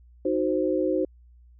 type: chord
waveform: sine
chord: C diminished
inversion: first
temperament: equal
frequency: 311.1 / 370 / 523.3 Hz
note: Eb4 / Gb4 / C5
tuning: 0 / 0 / 0 cents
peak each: -26 dBFS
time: 0.25-1.05 s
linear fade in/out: 5 ms
effects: added 60 Hz sine -50 dBFS peak until 1.59 s